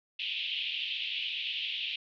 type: band-pass noise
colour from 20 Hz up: white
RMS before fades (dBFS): -35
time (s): 0.19-1.96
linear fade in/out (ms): 5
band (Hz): 2600 to 3400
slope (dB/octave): 48
effects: none